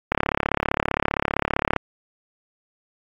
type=click train; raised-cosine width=0.5 ms; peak=-4 dBFS; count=59; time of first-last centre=0.12-1.763 s; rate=35.3 Hz; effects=AAC 64 kbps